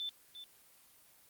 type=tone with echo; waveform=sine; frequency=3529 Hz; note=A7; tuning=4 cents sharp; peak=-36 dBFS; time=0-0.09 s; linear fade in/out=0 ms; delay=350 ms; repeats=1; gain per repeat=-10 dB; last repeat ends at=0.44 s; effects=white hiss -63 dBFS RMS until 1.29 s + Opus 24 kbps